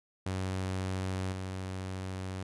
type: tone with level steps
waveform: sawtooth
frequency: 94 Hz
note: F#2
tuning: 28 cents sharp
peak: -28 / -32 dBFS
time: 0.26-2.43 s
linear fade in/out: 5 ms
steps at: 1.32 s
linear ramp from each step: 5 ms
effects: resampled to 24000 Hz